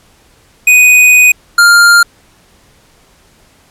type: tone pair in turn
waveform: square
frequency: 2489 / 1400.7 Hz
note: D#7 / F6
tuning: 0 / +5 cents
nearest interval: minor seventh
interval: 995 cents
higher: first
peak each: -3 dBFS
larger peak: neither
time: 0.67-1.32 / 1.58-2.03 s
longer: first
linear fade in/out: 5 ms
effects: pink hiss -47 dBFS RMS until 3.7 s + low-pass 12000 Hz 12 dB/octave